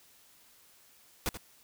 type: noise with echo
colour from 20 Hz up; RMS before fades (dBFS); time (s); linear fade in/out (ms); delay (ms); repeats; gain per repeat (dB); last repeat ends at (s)
pink; -31; 1.26-1.29; 0; 82; 1; -11; 1.372
effects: white hiss -61 dBFS RMS until 1.63 s